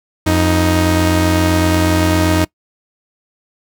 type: tone pair together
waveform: sawtooth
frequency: 87.88 / 312.8 Hz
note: F2 / D#4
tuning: +11 / +9 cents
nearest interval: octave + minor seventh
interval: 2198 cents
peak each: -10 dBFS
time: 0.26-2.45 s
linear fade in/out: 10 ms
effects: noise-tail reverb RT60 0.1 s tail -23 dB re dry